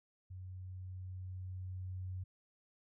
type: tone with level ramp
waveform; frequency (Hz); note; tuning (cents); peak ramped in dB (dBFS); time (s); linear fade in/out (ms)
sine; 92.5; F#2; 0; -45 to -39; 0.3-2.24; 10
effects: none